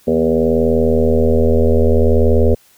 sine tone with frequency modulation, 241.4 Hz, B3, 39 cents flat, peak -9 dBFS, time 0.07-2.55 s, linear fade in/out 10 ms, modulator 80.5 Hz, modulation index 3.9, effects white hiss -51 dBFS RMS until 2.77 s

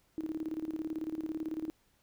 sine tone with tremolo, 316 Hz, D#4, 27 cents sharp, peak -32 dBFS, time 0.18-1.7 s, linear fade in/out 0 ms, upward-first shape square, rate 18 Hz, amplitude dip 75%, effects pink hiss -71 dBFS RMS until 2.02 s

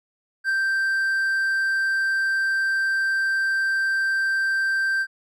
triangle tone with ADSR envelope, 1568 Hz, G6, in tune, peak -16 dBFS, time 0.44-5.07 s, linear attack 54 ms, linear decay 6 ms, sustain -2 dB, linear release 58 ms, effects none

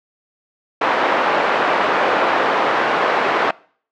white band-pass noise, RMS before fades -17 dBFS, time 0.81-3.51 s, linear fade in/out 5 ms, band 400 to 1200 Hz, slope 12 dB/octave, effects noise-tail reverb RT60 0.5 s tail -23 dB re dry + low-pass 4000 Hz 12 dB/octave

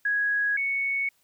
sine tone pair in turn, 1661.2 / 2217 Hz, G#6 / C#7, 0 / 0 cents, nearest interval perfect fourth, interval 500 cents, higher second, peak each -22 / -24 dBFS, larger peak first, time 0.05-0.57 / 0.57-1.09 s, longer neither, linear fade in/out 5 ms, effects white hiss -67 dBFS RMS until 1.23 s

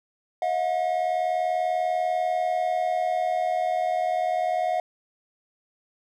triangle tone pair together, 640 / 720.2 Hz, D#5 / F#5, +49 / -47 cents, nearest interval major second, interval 204 cents, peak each -25 / -22 dBFS, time 0.42-4.8 s, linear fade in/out 2 ms, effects none

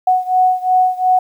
sine beating tone pair, 738 / 740.8 Hz, F#5 / F#5, -5 / +2 cents, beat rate 2.8 Hz, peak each -13 / -15 dBFS, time 0.07-1.19 s, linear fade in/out 5 ms, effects 8-bit

